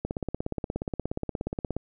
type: click train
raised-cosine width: 2 ms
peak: -16 dBFS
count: 30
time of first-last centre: 0.05-1.766 s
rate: 16.9 Hz
effects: none